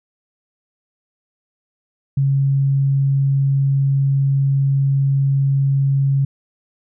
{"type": "tone", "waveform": "sine", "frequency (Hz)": 137.5, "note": "C#3", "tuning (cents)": -14, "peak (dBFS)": -13, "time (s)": [2.17, 6.25], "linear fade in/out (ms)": 5, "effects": []}